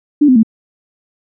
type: tone with pitch steps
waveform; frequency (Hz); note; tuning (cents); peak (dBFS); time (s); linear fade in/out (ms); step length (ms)
sine; 293.7 / 255.7 / 222.6; D4 / C4 / A3; 0 / -40 / +20; -5; 0.21-0.432; 10; 74
effects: none